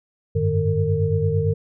sine tone cluster, 94 / 102.8 / 152 / 455.8 Hz, F#2 / G#2 / D#3 / A#4, +28 / -17 / -40 / -39 cents, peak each -23 dBFS, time 0.35-1.54 s, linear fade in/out 10 ms, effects none

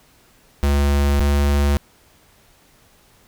square tone pair in turn, 71 / 71.37 Hz, C#2 / D2, +42 / -49 cents, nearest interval unison, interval 9 cents, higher second, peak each -15 dBFS, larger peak neither, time 0.63-1.2 / 1.2-1.77 s, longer neither, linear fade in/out 0 ms, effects pink hiss -54 dBFS RMS until 3.27 s

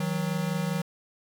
square tone pair together, 159.1 / 184.08 Hz, D#3 / F#3, +39 / -9 cents, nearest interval minor third, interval 252 cents, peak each -30 / -30 dBFS, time 0-0.82 s, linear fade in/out 5 ms, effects none

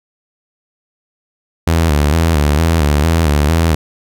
sawtooth tone with vibrato, 77.78 Hz, D#2, in tune, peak -6 dBFS, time 1.67-3.75 s, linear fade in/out 5 ms, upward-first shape square, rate 2.2 Hz, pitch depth 100 cents each way, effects none

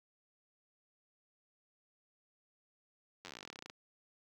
slowing click train, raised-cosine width 0.2 ms, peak -29 dBFS, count 22, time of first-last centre 3.25-3.699 s, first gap 10 ms, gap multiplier 1.07, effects high-pass 60 Hz 12 dB/octave + 10-bit

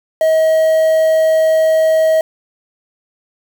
triangle tone with quantisation, 637 Hz, D#5, 41 cents sharp, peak -7 dBFS, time 0.21-2.21 s, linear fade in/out 2 ms, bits 5, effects none

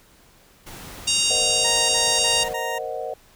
pink noise, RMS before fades -39 dBFS, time 0.66-2.54 s, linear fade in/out 10 ms
harmonic tone, 932.3 Hz, A#5, in tune, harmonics 3 / 4 / 5 / 6 / 7 / 8 / 9 / 10, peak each -24 / -25 / -26 / -27 / -27 / -28 / -29 / -29 dBFS, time 1.07-2.44 s, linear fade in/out 10 ms
sine chord, C half-diminished seventh, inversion third, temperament equal with one note detuned, 466.2 / 523.3 / 619.4 / 740 Hz, Bb4 / C5 / Eb5 / Gb5, 0 / 0 / -8 / 0 cents, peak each -32 dBFS, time 1.3-3.14 s, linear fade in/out 5 ms
20% pulse tone bursts, 932.3 Hz, A#5, in tune, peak -22 dBFS, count 4, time 1.64-2.787 s, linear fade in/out 10 ms, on 250 ms, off 49 ms
effects pink hiss -54 dBFS RMS until 3.35 s

